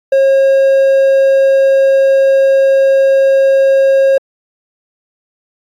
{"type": "tone", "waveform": "triangle", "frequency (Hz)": 541, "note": "C#5", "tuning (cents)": -42, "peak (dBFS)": -4, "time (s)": [0.12, 4.18], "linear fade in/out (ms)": 5, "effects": ["AAC 64 kbps"]}